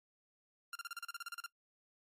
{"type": "tone bursts", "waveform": "sawtooth", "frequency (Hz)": 1387, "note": "F6", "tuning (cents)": -12, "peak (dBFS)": -37, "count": 13, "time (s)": [0.73, 1.462], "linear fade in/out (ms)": 2, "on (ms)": 24, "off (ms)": 35, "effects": ["noise-tail reverb RT60 0.1 s tail -21 dB re dry", "MP3 64 kbps"]}